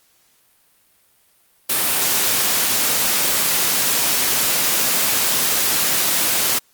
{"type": "high-pass noise", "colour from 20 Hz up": "white", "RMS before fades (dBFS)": -18, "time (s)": [1.69, 6.59], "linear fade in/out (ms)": 10, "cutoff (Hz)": 120, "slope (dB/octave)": 12, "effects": ["white hiss -58 dBFS RMS until 6.73 s", "Opus 48 kbps"]}